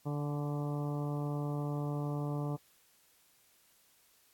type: harmonic tone with a mistuned harmonic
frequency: 146.1 Hz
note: D3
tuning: 9 cents flat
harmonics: 1 / 2 / 3 / 4 / 5 / 6 / 7 / 8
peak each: -34 / -40 / -44 / -46 / -48 / -50 / -51 / -52 dBFS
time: 0.05-2.57 s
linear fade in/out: 20 ms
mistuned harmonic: 6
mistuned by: -17 cents
effects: white hiss -67 dBFS RMS until 4.33 s + AAC 64 kbps